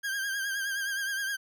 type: tone with vibrato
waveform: 40% pulse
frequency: 1600 Hz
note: G6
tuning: 35 cents sharp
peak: -29 dBFS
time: 0.03-1.37 s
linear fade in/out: 20 ms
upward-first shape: triangle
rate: 9.6 Hz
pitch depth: 63 cents each way
effects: none